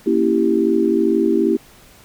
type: chord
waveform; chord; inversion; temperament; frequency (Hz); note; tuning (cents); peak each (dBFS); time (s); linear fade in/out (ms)
sine; A# diminished seventh; none; equal; 233.1 / 277.2 / 329.6 / 392; A#3 / C#4 / E4 / G4; 0 / 0 / 0 / 0; -20 / -22 / -17 / -18; 0.06-1.57; 10
effects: pink hiss -47 dBFS RMS until 2.04 s